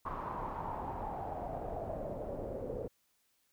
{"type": "noise with low-pass filter sweep", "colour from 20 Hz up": "pink", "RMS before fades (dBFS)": -40, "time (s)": [0.05, 2.88], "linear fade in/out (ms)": 10, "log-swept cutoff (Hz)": [1100, 490], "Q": 5.5, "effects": ["white hiss -75 dBFS RMS until 3.52 s"]}